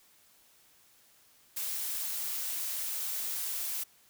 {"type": "noise with high-pass filter sweep", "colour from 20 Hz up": "blue", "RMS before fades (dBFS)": -35, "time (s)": [1.56, 3.84], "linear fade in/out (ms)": 10, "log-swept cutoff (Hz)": [230, 470], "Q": 1, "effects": ["white hiss -63 dBFS RMS until 4.09 s"]}